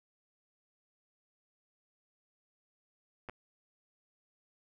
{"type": "clicks", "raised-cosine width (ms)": 0.5, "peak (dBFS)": -28, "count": 2, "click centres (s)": [3.288, 3.296], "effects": []}